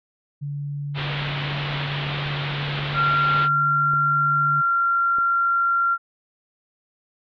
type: tone with pitch glide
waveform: sine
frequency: 143.6 to 145.94 Hz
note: D3 to D3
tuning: -39 to -11 cents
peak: -26 dBFS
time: 0.41-4.62 s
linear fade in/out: 20 ms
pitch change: +28 cents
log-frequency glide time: 2.83-3.4 s
type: low-pass noise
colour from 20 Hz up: white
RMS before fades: -30 dBFS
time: 0.94-3.49 s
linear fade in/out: 50 ms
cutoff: 3700 Hz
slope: 48 dB/octave
type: clicks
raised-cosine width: 2 ms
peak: -26 dBFS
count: 5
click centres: 2.068 / 2.932 / 3.138 / 3.936 / 5.185 s
type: tone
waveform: sine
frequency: 1377 Hz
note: F6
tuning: 25 cents flat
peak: -17 dBFS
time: 2.94-5.98 s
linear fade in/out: 50 ms
effects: none